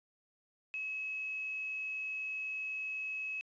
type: tone with quantisation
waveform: sine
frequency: 2572 Hz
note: E7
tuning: 43 cents flat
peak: -36 dBFS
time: 0.74-3.41 s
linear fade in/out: 0 ms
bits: 10
effects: resampled to 16000 Hz